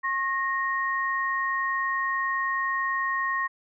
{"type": "tone pair together", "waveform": "sine", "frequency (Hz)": [1082.9, 1864.7], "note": ["C#6", "A#6"], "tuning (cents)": [-41, 0], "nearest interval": "major sixth", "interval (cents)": 941, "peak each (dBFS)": -27, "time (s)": [0.03, 3.48], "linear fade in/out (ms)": 20, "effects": []}